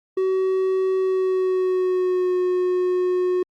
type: tone with pitch glide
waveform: triangle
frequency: 377.7 to 363.4 Hz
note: F#4 to F#4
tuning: +36 to -31 cents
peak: -16 dBFS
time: 0.17-3.43 s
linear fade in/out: 5 ms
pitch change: -67 cents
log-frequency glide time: 0.98-2.36 s
effects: Opus 32 kbps